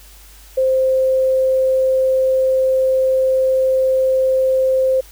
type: tone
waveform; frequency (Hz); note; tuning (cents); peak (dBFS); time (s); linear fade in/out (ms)
sine; 523.3; C5; 0; -12; 0.57-5.01; 10
effects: added 50 Hz sine -42 dBFS peak until 5.11 s + white hiss -45 dBFS RMS until 5.11 s